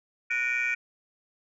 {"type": "tone cluster", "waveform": "sine", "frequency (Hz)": [1466, 1849, 2325, 2448], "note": ["F#6", "A#6", "D7", "D#7"], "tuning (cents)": [-16, -15, -18, -29], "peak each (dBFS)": [-31, -32, -27, -30], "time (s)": [0.3, 0.75], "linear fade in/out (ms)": 10, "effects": ["tanh soft clip ceiling -19 dBFS"]}